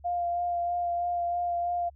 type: tone with vibrato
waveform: sine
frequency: 698.5 Hz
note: F5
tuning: in tune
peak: -26 dBFS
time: 0.04-1.9 s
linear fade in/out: 20 ms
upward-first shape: sine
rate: 3.1 Hz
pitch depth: 15 cents each way
effects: added 71 Hz sine -51 dBFS peak until 1.95 s